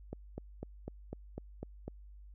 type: click train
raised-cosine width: 2 ms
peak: -27 dBFS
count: 8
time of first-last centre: 0.13-1.88 s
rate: 4 Hz
effects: added 50 Hz sine -50 dBFS peak until 2.34 s